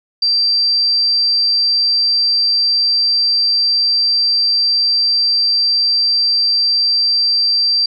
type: tone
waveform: sine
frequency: 4699 Hz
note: D8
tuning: in tune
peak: -11 dBFS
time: 0.22-7.86 s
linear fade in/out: 5 ms
effects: none